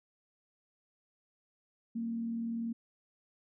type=tone with frequency modulation; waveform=sine; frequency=230 Hz; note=A#3; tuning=23 cents flat; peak=-33 dBFS; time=1.95-2.73 s; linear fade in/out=10 ms; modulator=40.2 Hz; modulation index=0.28; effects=none